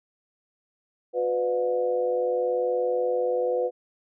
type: harmonic tone with a mistuned harmonic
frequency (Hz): 120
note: B2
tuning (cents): -49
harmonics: 3 / 4 / 5 / 6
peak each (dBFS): -31 / -23 / -35 / -34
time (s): 1.13-3.71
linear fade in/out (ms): 50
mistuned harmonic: 4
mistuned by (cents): +68
effects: none